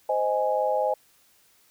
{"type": "chord", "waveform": "sine", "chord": "Ab major", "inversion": "first", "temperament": "just", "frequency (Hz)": [519.1, 623, 830.6], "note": ["C5", "Eb5", "Ab5"], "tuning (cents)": [-14, 2, 0], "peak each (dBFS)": -26, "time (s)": [0.09, 0.94], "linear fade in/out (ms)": 5, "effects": ["white hiss -61 dBFS RMS until 1.7 s"]}